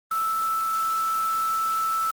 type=tone in noise; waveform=sine; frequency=1318.5 Hz; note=E6; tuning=in tune; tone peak=-22 dBFS; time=0.11-2.11 s; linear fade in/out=5 ms; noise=white; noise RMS=-38 dBFS; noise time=0.11-2.11 s; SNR=+13 dB; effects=Opus 24 kbps